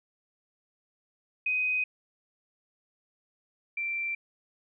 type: tone pair in turn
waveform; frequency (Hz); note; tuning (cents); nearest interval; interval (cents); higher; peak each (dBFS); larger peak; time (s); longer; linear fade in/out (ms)
sine; 2507 / 2351; D#7 / D7; +12 / +1; minor second; 111; first; -25 / -29; first; 1.46-1.84 / 3.77-4.15; neither; 5
effects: none